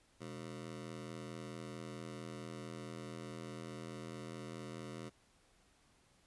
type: ring-modulated tone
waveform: 20% pulse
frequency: 164.8 Hz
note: E3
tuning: in tune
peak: -37 dBFS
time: 0.2-5.1 s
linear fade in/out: 20 ms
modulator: 40.1 Hz
effects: pink hiss -70 dBFS RMS until 6.26 s + resampled to 24000 Hz